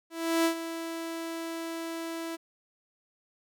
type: tone with ADSR envelope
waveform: sawtooth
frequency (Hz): 330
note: E4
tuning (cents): +2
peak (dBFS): -18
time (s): 0.1-2.37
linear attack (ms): 350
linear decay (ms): 92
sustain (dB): -12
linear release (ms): 23
effects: none